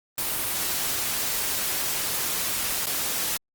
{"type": "noise with dropouts", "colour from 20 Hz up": "white", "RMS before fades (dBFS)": -27, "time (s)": [0.18, 3.37], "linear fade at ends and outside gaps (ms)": 1, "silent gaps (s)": [2.858, 2.868], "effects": ["Opus 32 kbps"]}